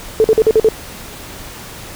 sine tone bursts, 440 Hz, A4, in tune, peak -6 dBFS, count 6, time 0.2-0.687 s, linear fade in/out 0 ms, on 42 ms, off 47 ms, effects pink hiss -32 dBFS RMS until 1.95 s

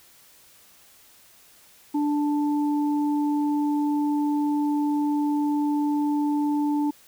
sine tone pair together, 294 / 880 Hz, D4 / A5, +2 / 0 cents, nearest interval octave + perfect fifth, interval 1898 cents, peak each -21 / -31 dBFS, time 1.94-6.91 s, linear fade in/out 10 ms, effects white hiss -54 dBFS RMS until 7.07 s

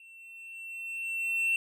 triangle tone with level ramp, 2701 Hz, E7, 42 cents sharp, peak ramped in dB -49 to -22 dBFS, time 0-1.56 s, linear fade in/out 2 ms, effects none

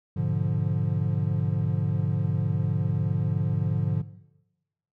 triangle chord, G# diminished seventh, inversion none, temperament equal, 103.83 / 123.47 / 146.83 / 174.61 Hz, G#2 / B2 / D3 / F3, 0 / 0 / 0 / 0 cents, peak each -27 / -30 / -25 / -28 dBFS, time 0.16-4.02 s, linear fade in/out 10 ms, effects noise-tail reverb RT60 1.0 s tail -17 dB re dry

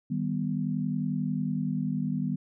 sine chord, Eb augmented, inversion none, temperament equal, 155.56 / 196 / 246.9 Hz, Eb3 / G3 / B3, 0 / 0 / 0 cents, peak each -31 dBFS, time 0.1-2.36 s, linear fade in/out 10 ms, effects none

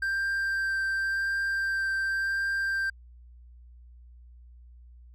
triangle tone with vibrato, 1577 Hz, G6, 10 cents sharp, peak -24 dBFS, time 0.02-2.9 s, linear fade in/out 5 ms, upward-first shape triangle, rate 0.91 Hz, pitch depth 11 cents each way, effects added 60 Hz sine -48 dBFS peak until 5.14 s

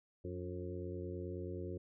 harmonic tone with a mistuned harmonic, 89.5 Hz, F2, 43 cents sharp, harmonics 1 / 2 / 3 / 4 / 5 / 6, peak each -44 / -49 / -50 / -45 / -49 / -52 dBFS, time 0.24-1.78 s, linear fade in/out 10 ms, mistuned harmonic 3, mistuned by +73 cents, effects none

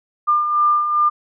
sine beating tone pair, 1198 / 1200.5 Hz, D6 / D6, +34 / +38 cents, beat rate 2.5 Hz, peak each -23 / -14 dBFS, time 0.27-1.1 s, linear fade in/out 20 ms, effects none

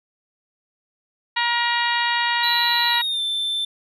harmonic tone, 474.6 Hz, A#4, 31 cents sharp, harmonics 2 / 3 / 4 / 5 / 6 / 7 / 8 / 9, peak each -23 / -30 / -23 / -31 / -28 / -33 / -30 / -33 dBFS, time 1.36-3.02 s, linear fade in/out 10 ms
triangle tone with pitch glide, 3959 to 3548 Hz, B7 to A7, +3 to +14 cents, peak -20 dBFS, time 2.43-3.65 s, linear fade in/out 5 ms, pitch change -189 cents, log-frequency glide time 2.88-3.21 s
effects none

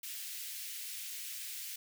white high-pass noise, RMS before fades -43 dBFS, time 0.03-1.76 s, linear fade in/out 5 ms, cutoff 2000 Hz, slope 24 dB/octave, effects none

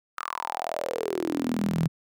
sawtooth tone with high-pass filter sweep, 41.2 Hz, E1, in tune, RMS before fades -29 dBFS, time 0.17-1.88 s, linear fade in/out 10 ms, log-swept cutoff 1300 to 150 Hz, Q 7.5, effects none

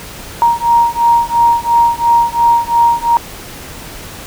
sine beating tone pair, 936 / 938.9 Hz, A#5 / A#5, +7 / +12 cents, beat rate 2.9 Hz, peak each -11 dBFS, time 0.42-3.17 s, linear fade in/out 0 ms, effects pink hiss -30 dBFS RMS until 4.26 s

